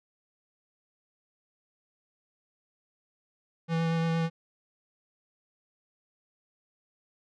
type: tone with vibrato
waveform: square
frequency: 164.81 Hz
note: E3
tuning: in tune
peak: -26 dBFS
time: 3.68-4.3 s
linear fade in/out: 50 ms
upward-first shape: sine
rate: 8.6 Hz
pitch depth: 12 cents each way
effects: low-pass 4000 Hz 12 dB/octave